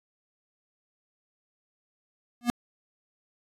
square tone with exponential growth, 240 Hz, B3, 49 cents flat, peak -18 dBFS, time 2.41-2.5 s, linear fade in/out 0 ms, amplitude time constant 18 ms, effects resampled to 32000 Hz

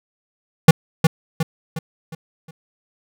square tone with echo, 161.5 Hz, E3, 35 cents flat, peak -3 dBFS, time 0.68-0.71 s, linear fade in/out 5 ms, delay 360 ms, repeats 5, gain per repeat -7 dB, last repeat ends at 2.51 s, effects none

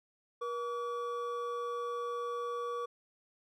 triangle tone pair together, 479.1 / 1142.8 Hz, A#4 / D6, +47 / -48 cents, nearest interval octave + minor third, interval 1505 cents, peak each -35 / -36 dBFS, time 0.41-2.86 s, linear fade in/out 10 ms, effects none

